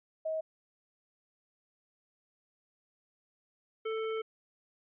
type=tone pair in turn; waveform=sine / square; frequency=635 / 442.3 Hz; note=D#5 / A4; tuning=+35 / +9 cents; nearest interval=tritone; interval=626 cents; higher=first; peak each=-31 / -33 dBFS; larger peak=first; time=0.25-0.41 / 3.85-4.22 s; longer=second; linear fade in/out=10 ms; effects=resampled to 8000 Hz